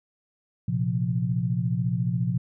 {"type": "chord", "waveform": "sine", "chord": "Bb suspended second", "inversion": "none", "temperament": "equal", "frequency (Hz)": [116.54, 130.81, 174.61], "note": ["Bb2", "C3", "F3"], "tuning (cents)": [0, 0, 0], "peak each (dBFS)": -27, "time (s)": [0.68, 2.38], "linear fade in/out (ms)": 5, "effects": []}